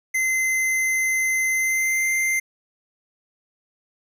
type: tone with pitch glide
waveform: square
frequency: 2063 to 2088 Hz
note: C7 to C7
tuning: -25 to -4 cents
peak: -20 dBFS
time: 0.14-2.4 s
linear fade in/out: 10 ms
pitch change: +21 cents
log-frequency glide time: 1.5-2.13 s
effects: none